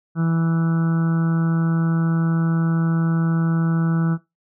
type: harmonic tone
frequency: 164.81 Hz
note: E3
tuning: in tune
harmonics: 1 / 2 / 3 / 4 / 5 / 6 / 7 / 8 / 9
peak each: -17 / -29 / -39 / -40 / -41 / -44 / -40 / -35 / -36 dBFS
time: 0.15-4.18 s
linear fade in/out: 50 ms
effects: noise-tail reverb RT60 0.2 s tail -17 dB re dry